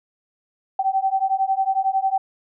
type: beating tone pair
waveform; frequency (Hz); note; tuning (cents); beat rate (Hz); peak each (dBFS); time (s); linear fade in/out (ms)
sine; 766 / 777; G5 / G5; -40 / -16; 11; -21; 0.79-2.18; 5
effects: none